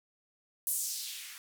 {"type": "noise with band-pass filter sweep", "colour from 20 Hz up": "violet", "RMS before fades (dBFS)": -37, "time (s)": [0.67, 1.38], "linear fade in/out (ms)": 0, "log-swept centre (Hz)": [11000, 1500], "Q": 1.7, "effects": []}